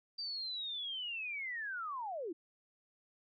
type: linear sweep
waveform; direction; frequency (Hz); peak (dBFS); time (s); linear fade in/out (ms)
sine; down; 4699 to 300; -38; 0.18-2.33; 10
effects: none